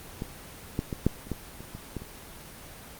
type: clicks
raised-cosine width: 3 ms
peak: -18 / -13 / -18 / -8 / -30 / -16 / -28 / -26 / -19 / -27 dBFS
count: 10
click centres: 0.221 / 0.791 / 0.928 / 1.066 / 1.27 / 1.317 / 1.606 / 1.75 / 1.967 / 2.02 s
effects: pink hiss -45 dBFS RMS until 2.99 s + Opus 24 kbps